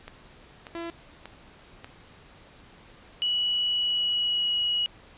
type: click train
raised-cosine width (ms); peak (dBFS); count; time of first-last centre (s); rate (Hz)
0.3; -24; 4; 0.08-1.845; 1.7
type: tone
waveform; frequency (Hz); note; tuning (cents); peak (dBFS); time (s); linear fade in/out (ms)
sawtooth; 336.9; E4; +38; -29; 0.75-0.9; 0
type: tone with pitch glide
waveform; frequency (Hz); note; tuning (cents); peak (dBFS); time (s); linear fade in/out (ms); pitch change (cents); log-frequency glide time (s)
sine; 2935 to 2910; F#7 to F#7; -15 to -29; -23; 3.22-4.86; 0; -14; 3.74-4.51
effects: pink hiss -52 dBFS RMS until 5.17 s + resampled to 8000 Hz